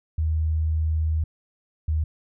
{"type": "tone pair in turn", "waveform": "sine", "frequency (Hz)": [78.9, 77.95], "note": ["D#2", "D#2"], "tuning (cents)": [25, 4], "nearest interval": "unison", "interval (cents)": 21, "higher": "first", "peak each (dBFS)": -20, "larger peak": "neither", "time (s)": [[0.18, 1.24], [1.88, 2.04]], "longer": "first", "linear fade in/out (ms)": 5, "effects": []}